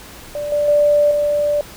sine tone with level steps, 587.3 Hz, D5, in tune, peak -21 / -14 / -10 / -14 dBFS, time 0.35-1.61 s, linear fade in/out 2 ms, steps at 0.52 / 0.68 / 1.11 s, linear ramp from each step 2 ms, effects pink hiss -38 dBFS RMS until 1.76 s

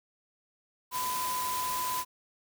sine tone in noise, 1005 Hz, B5, 30 cents sharp, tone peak -31 dBFS, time 0.91-2.05 s, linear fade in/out 50 ms, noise white, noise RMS -36 dBFS, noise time 0.91-2.05 s, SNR +2 dB, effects none

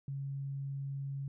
sine tone, 138.1 Hz, C#3, 6 cents flat, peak -36 dBFS, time 0.08-1.28 s, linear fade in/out 2 ms, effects none

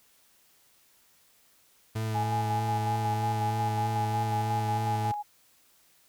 40% pulse tone with vibrato, 109.6 Hz, A2, 6 cents flat, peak -28 dBFS, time 1.95-5.12 s, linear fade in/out 10 ms, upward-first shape sine, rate 3.2 Hz, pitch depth 17 cents each way
sine tone with tremolo, 830.6 Hz, G#5, in tune, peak -27 dBFS, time 2.14-5.23 s, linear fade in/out 20 ms, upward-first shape square, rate 5.5 Hz, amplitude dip 40%
effects white hiss -63 dBFS RMS until 6.08 s

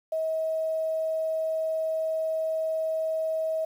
sine tone with quantisation, 639 Hz, D#5, 46 cents sharp, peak -25 dBFS, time 0.12-3.65 s, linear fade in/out 5 ms, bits 9, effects none

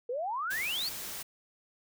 sine exponential sweep, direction up, 461 to 4699 Hz, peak -31 dBFS, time 0.09-0.89 s, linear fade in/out 5 ms
white noise, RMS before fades -40 dBFS, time 0.5-1.23 s, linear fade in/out 10 ms
effects none

